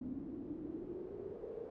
brown noise with band-pass filter sweep, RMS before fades -45 dBFS, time 0.01-1.7 s, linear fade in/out 5 ms, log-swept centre 260 to 470 Hz, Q 9, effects none

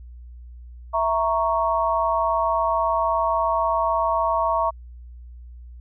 sine chord, A# diminished, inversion second, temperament equal, 659.3 / 932.3 / 1108.7 Hz, E5 / A#5 / C#6, 0 / 0 / 0 cents, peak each -23 dBFS, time 0.93-4.71 s, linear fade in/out 20 ms, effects added 60 Hz sine -38 dBFS peak until 5.8 s

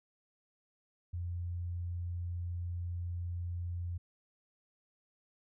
sine tone, 87.31 Hz, F2, in tune, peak -35 dBFS, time 1.13-3.98 s, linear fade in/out 10 ms, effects none

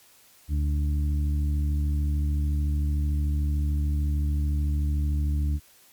harmonic tone, 73.5 Hz, D2, 2 cents sharp, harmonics 1 / 2 / 3 / 4, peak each -22 / -33 / -41 / -38 dBFS, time 0.48-5.6 s, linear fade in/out 50 ms, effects white hiss -56 dBFS RMS until 5.92 s + MP3 96 kbps

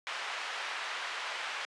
pink band-pass noise, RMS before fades -38 dBFS, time 0.07-1.65 s, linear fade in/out 0 ms, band 1100 to 3100 Hz, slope 12 dB/octave, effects high-pass 400 Hz 12 dB/octave + resampled to 22050 Hz

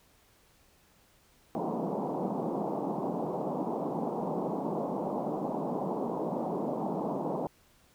pink band-pass noise, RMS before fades -33 dBFS, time 1.55-7.47 s, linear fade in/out 0 ms, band 160 to 970 Hz, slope 48 dB/octave, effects pink hiss -64 dBFS RMS until 7.94 s

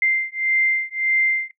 sine beating tone pair, 2089 / 2090.7 Hz, C7 / C7, -3 / -2 cents, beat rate 1.7 Hz, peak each -21 dBFS, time 0.02-1.51 s, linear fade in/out 2 ms, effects noise-tail reverb RT60 0.1 s tail -19 dB re dry

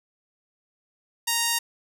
5% pulse tone, 932.3 Hz, A#5, in tune, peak -10 dBFS, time 1.27-1.59 s, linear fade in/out 10 ms, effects none

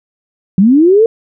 sine linear sweep, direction up, 177.1 to 466.2 Hz, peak -4 dBFS, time 0.58-1.06 s, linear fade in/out 2 ms, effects none

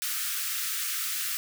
white high-pass noise, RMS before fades -31 dBFS, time 0.02-1.37 s, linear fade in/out 0 ms, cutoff 1200 Hz, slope 96 dB/octave, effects none

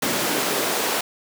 pink noise with high-pass filter sweep, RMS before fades -23 dBFS, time 0.02-1.01 s, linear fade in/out 5 ms, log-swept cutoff 230 to 450 Hz, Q 1.2, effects none

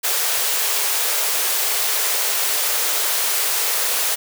white high-pass noise, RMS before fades -20 dBFS, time 0.03-4.16 s, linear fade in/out 20 ms, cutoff 380 Hz, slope 96 dB/octave, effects none

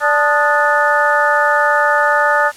harmonic tone with a mistuned harmonic, 292.8 Hz, D4, 5 cents flat, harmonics 2 / 3 / 4 / 5 / 6, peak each -17 / -17 / -17 / -17 / -17 dBFS, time 0-2.52 s, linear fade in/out 50 ms, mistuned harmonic 4, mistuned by +94 cents, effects white hiss -39 dBFS RMS until 2.56 s + low-pass 10000 Hz 12 dB/octave

